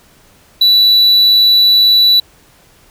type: tone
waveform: triangle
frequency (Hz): 3951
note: B7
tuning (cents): 0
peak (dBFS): -4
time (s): 0.61-2.2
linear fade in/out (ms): 5
effects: pink hiss -47 dBFS RMS until 2.9 s